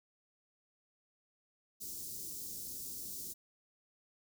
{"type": "band-stop noise", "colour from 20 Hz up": "white", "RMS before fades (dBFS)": -44, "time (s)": [1.8, 3.34], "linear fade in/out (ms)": 20, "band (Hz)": [390, 5100], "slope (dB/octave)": 24, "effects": []}